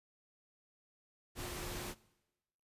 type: tone in noise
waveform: sine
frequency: 356.2 Hz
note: F4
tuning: 34 cents sharp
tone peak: -48 dBFS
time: 1.35-1.95 s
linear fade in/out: 50 ms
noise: pink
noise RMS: -43 dBFS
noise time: 1.35-1.95 s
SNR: -8 dB
effects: noise-tail reverb RT60 1.0 s tail -21 dB re dry + resampled to 32000 Hz